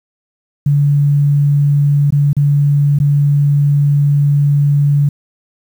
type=tone with dropouts; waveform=sine; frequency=143.8 Hz; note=D3; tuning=36 cents flat; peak=-8 dBFS; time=0.66-5.09 s; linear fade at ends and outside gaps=5 ms; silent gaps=2.106-2.123 / 2.331-2.366 / 2.988-3 s; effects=7-bit